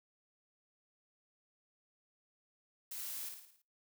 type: noise with echo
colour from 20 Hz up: blue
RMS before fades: -44 dBFS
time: 2.91-3.29 s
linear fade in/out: 5 ms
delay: 55 ms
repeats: 6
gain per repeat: -5 dB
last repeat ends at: 3.62 s
effects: noise-tail reverb RT60 0.4 s tail -26 dB re dry